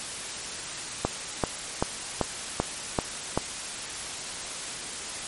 click train, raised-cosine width 1 ms, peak -8 dBFS, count 7, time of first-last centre 1.05-3.376 s, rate 2.58 Hz, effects white hiss -35 dBFS RMS until 5.27 s + MP3 48 kbps

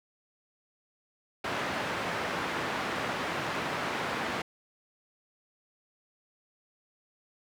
white band-pass noise, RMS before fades -33 dBFS, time 1.44-4.42 s, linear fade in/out 5 ms, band 120 to 1700 Hz, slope 12 dB/octave, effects none

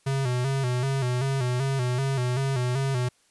square tone with vibrato, 130 Hz, C3, 11 cents flat, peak -24 dBFS, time 0.06-3.09 s, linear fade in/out 10 ms, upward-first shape square, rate 2.6 Hz, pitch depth 78 cents each way, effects white hiss -64 dBFS RMS until 3.3 s + resampled to 24000 Hz

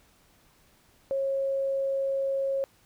sine tone, 544 Hz, C#5, 33 cents flat, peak -25 dBFS, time 1.11-2.64 s, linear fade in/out 0 ms, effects pink hiss -62 dBFS RMS until 2.85 s

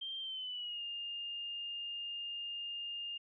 sine tone with pitch glide, 3163 to 2818 Hz, G7 to F7, +15 to +15 cents, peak -39 dBFS, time 0.01-3.18 s, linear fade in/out 10 ms, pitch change -200 cents, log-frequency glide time 0.2-0.83 s, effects none

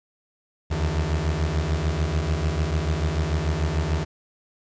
30% pulse beating tone pair, 74.6 / 81.4 Hz, D2 / E2, +28 / -21 cents, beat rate 6.8 Hz, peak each -22 dBFS, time 0.7-4.05 s, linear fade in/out 20 ms, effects resampled to 16000 Hz + 9-bit

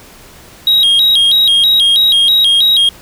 triangle tone with vibrato, 3520 Hz, A7, in tune, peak -5 dBFS, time 0.67-2.89 s, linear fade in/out 2 ms, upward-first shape square, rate 3.1 Hz, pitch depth 140 cents each way, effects pink hiss -38 dBFS RMS until 3.01 s

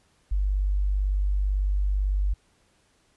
sine tone, 49 Hz, G1, in tune, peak -21 dBFS, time 0.31-2.34 s, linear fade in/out 10 ms, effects pink hiss -65 dBFS RMS until 3.16 s + resampled to 24000 Hz

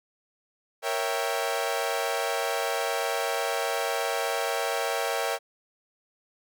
sawtooth chord, A# diminished seventh, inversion none, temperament equal, 466.2 / 554.4 / 659.3 / 784 Hz, A#4 / C#5 / E5 / G5, 0 / 0 / 0 / 0 cents, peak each -28 dBFS, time 0.82-5.39 s, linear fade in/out 50 ms, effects none

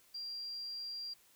sine tone, 4756 Hz, D8, 21 cents sharp, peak -40 dBFS, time 0.14-1.14 s, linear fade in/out 10 ms, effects white hiss -66 dBFS RMS until 1.35 s

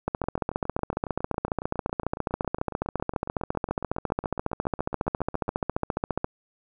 two click trains, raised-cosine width 1 ms, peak -11 / -20 dBFS, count 91 / 39, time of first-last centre 0.08-6.244 / 0.24-5.481 s, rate 14.6 / 7.25 Hz, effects none

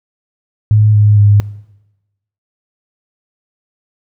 sine tone with pitch steps, 106.7 / 104.69 / 102.71 Hz, G#2 / G#2 / G#2, +47 / +14 / -19 cents, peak -5 dBFS, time 0.71-1.4 s, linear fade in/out 0 ms, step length 230 ms, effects noise-tail reverb RT60 1.0 s tail -21 dB re dry

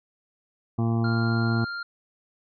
harmonic tone, 115 Hz, A#2, 23 cents flat, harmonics 1 / 2 / 3 / 4 / 6 / 7 / 8 / 9 / 10, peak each -23 / -26 / -32 / -42 / -38 / -40 / -48 / -44 / -43 dBFS, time 0.78-1.65 s, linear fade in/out 10 ms
square tone, 1396.9 Hz, F6, in tune, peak -31 dBFS, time 1.04-1.83 s, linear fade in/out 5 ms
effects resampled to 11025 Hz

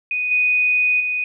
sine tone with level steps, 2486 Hz, D#7, 2 cents flat, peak -19 / -14 / -19 dBFS, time 0.11-1.24 s, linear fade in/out 2 ms, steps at 0.31 / 1 s, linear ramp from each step 5 ms, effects none

